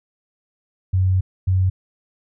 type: tone pair in turn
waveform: sine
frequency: 93.4 / 93.4 Hz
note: F#2 / F#2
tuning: +17 / +17 cents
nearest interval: unison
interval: 0 cents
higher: neither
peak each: -14 dBFS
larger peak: neither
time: 0.93-1.21 / 1.47-1.7 s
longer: first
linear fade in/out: 10 ms
effects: none